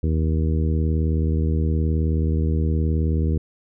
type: harmonic tone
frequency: 79 Hz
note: D#2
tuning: 27 cents sharp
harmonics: 1 / 2 / 3 / 4 / 5 / 6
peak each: -19 / -25 / -29 / -31 / -33 / -35 dBFS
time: 0.03-3.38 s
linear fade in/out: 5 ms
effects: none

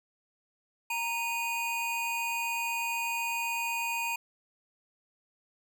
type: tone pair together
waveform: square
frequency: 930 / 2477 Hz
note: A#5 / D#7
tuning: -4 / -8 cents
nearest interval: octave + perfect fourth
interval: 1696 cents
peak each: -34 / -33 dBFS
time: 0.9-4.16 s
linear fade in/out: 5 ms
effects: none

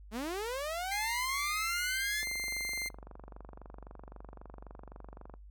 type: linear sweep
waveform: sawtooth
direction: up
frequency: 201.5 to 1760 Hz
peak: -31 dBFS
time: 0.11-2.25 s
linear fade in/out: 50 ms
type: tone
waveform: sawtooth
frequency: 2093 Hz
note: C7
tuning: in tune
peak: -31 dBFS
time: 0.91-2.89 s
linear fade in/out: 10 ms
type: click train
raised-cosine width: 1 ms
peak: -34 dBFS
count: 75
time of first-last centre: 2.23-5.339 s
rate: 23.8 Hz
effects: noise-tail reverb RT60 0.2 s tail -23 dB re dry + added 50 Hz sine -49 dBFS peak until 5.5 s

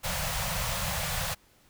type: band-stop noise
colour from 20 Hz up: pink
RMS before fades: -31 dBFS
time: 0.03-1.35 s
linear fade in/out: 20 ms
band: 190 to 500 Hz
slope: 96 dB/octave
effects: pink hiss -62 dBFS RMS until 1.69 s

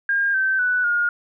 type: tone with pitch steps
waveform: sine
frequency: 1613 / 1548.2 / 1486 / 1426.3 Hz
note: G6 / G6 / F#6 / F6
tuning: +49 / -22 / +7 / +36 cents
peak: -17 dBFS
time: 0.09-1.09 s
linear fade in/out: 2 ms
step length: 250 ms
effects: none

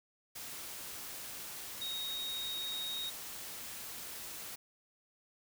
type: tone in noise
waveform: sine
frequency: 3756 Hz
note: A#7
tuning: 12 cents sharp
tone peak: -37 dBFS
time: 1.81-3.1 s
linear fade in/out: 10 ms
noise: white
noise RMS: -45 dBFS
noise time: 0.35-4.56 s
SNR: +5 dB
effects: none

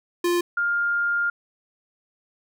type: tone pair in turn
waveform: square / sine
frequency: 349.2 / 1405.7 Hz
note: F4 / F6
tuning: 0 / +11 cents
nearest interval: 2 octaves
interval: 2411 cents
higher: second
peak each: -20 dBFS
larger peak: neither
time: 0.24-0.41 / 0.57-1.3 s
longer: second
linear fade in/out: 5 ms
effects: none

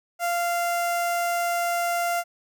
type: tone with notch filter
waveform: sawtooth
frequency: 693 Hz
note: F5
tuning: 14 cents flat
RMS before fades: -25 dBFS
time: 0.19-2.24 s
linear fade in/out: 50 ms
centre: 3800 Hz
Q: 1.4
effects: none

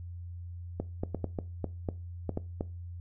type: clicks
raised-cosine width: 2 ms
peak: -18 dBFS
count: 10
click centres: 0.8 / 1.035 / 1.147 / 1.243 / 1.388 / 1.643 / 1.888 / 2.293 / 2.374 / 2.609 s
effects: noise-tail reverb RT60 0.3 s tail -19 dB re dry + added 87 Hz sine -39 dBFS peak until 3 s

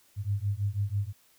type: beating tone pair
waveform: sine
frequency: 98.3 / 104.4 Hz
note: G2 / G#2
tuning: +5 / +10 cents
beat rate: 6.1 Hz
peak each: -30 dBFS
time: 0.16-1.13 s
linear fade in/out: 50 ms
effects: white hiss -63 dBFS RMS until 1.38 s

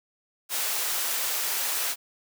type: high-pass noise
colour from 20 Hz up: white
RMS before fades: -28 dBFS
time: 0.49-1.96 s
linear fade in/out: 50 ms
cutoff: 500 Hz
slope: 12 dB/octave
effects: none

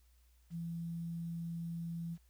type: tone with quantisation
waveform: sine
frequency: 167.9 Hz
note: E3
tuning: 32 cents sharp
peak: -38 dBFS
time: 0.5-2.18 s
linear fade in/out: 50 ms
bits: 11
effects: added 60 Hz sine -64 dBFS peak until 2.29 s + white hiss -75 dBFS RMS until 2.29 s

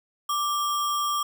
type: tone with sample-and-hold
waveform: sine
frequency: 1174.7 Hz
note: D6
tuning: in tune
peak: -23 dBFS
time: 0.29-1.23 s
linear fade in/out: 5 ms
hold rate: 4410 Hz
effects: none

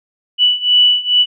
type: beating tone pair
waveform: sine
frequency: 2960 / 2962.3 Hz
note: F#7 / F#7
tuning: 0 / +1 cents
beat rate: 2.3 Hz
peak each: -13 / -11 dBFS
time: 0.38-1.26 s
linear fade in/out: 50 ms
effects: none

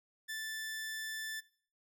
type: tone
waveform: sawtooth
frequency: 1760 Hz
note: A6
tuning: in tune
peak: -35 dBFS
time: 0.28-1.41 s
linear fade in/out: 20 ms
effects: noise-tail reverb RT60 0.5 s tail -21 dB re dry

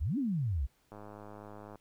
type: exponential two-way sweep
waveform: sine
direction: up then down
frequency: 58.27 to 300 to 58.27 Hz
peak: -29 dBFS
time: 0-0.67 s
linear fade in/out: 20 ms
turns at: 0.18 s
type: click train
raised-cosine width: 1 ms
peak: -34 dBFS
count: 88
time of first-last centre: 0.92-1.757 s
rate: 104 Hz
effects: pink hiss -71 dBFS RMS until 1.8 s

